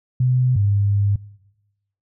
sine tone pair in turn, 126.7 / 101 Hz, B2 / G#2, +45 / -48 cents, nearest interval major third, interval 393 cents, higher first, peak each -14 dBFS, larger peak neither, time 0.2-0.56 / 0.56-1.16 s, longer second, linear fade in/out 5 ms, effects noise-tail reverb RT60 1.0 s tail -23 dB re dry

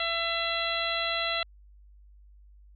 harmonic tone with a mistuned harmonic, 670 Hz, E5, 28 cents sharp, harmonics 1 / 2 / 3 / 4 / 5 / 6, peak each -34 / -34 / -34 / -34 / -34 / -34 dBFS, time 0-1.43 s, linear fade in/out 2 ms, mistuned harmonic 4, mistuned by +15 cents, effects added 50 Hz sine -51 dBFS peak until 2.75 s

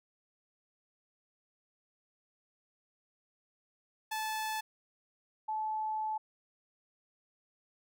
sawtooth / sine tone pair in turn, 870 / 866.5 Hz, A5 / A5, -20 / -27 cents, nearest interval unison, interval 7 cents, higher first, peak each -30 / -32 dBFS, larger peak first, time 4.11-4.61 / 5.48-6.18 s, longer second, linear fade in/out 10 ms, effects none

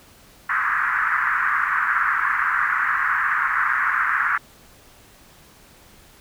white band-pass noise, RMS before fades -21 dBFS, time 0.49-4.38 s, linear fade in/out 5 ms, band 1100 to 1800 Hz, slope 48 dB/octave, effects pink hiss -50 dBFS RMS until 6.2 s

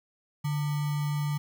sine tone with sample-and-hold, 146.83 Hz, D3, in tune, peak -26 dBFS, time 0.44-1.38 s, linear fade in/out 10 ms, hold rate 1050 Hz, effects none

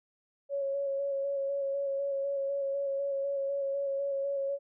sine tone with vibrato, 554.4 Hz, C#5, in tune, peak -29 dBFS, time 0.49-4.59 s, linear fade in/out 50 ms, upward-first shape square, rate 4 Hz, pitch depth 17 cents each way, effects none

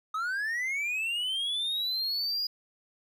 triangle linear sweep, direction up, 1246 to 4908 Hz, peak -27 dBFS, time 0.14-2.47 s, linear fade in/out 5 ms, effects none

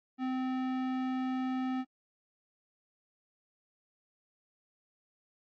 sine tone with tanh clipping, 258.3 Hz, C4, 22 cents flat, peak -33 dBFS, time 0.18-1.85 s, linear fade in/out 50 ms, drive 18 dB, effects AAC 48 kbps

